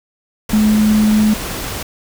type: tone in noise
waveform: sine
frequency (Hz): 213.9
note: A3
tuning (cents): -49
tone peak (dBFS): -9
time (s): 0.53-1.34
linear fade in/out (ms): 5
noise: pink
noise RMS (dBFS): -24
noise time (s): 0.49-1.83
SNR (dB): +12
effects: none